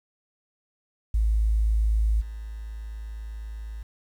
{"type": "tone with level steps", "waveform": "sine", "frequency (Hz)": 54, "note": "A1", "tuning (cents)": -32, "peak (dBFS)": [-19, -33], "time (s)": [1.14, 3.83], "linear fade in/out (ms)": 5, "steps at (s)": 2.2, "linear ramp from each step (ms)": 20, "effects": ["9-bit"]}